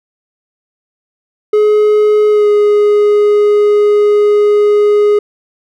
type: tone with pitch glide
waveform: triangle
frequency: 422.5 to 415.5 Hz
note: G#4 to G#4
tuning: +30 to +1 cents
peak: -4 dBFS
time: 1.53-5.19 s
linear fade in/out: 5 ms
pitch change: -29 cents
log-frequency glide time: 2.3-2.48 s
effects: none